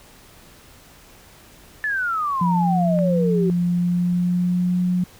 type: exponential sweep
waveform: sine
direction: down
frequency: 1760 to 370 Hz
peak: -20 dBFS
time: 1.84-3.5 s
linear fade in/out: 0 ms
type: tone with pitch glide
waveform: sine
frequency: 175.2 to 179.92 Hz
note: F3 to F#3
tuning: +6 to -48 cents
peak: -17 dBFS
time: 2.41-5.04 s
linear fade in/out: 5 ms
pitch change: +46 cents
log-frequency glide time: 3.66-4.87 s
type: click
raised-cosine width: 0.5 ms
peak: -22 dBFS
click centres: 2.989 s
effects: pink hiss -48 dBFS RMS until 5.19 s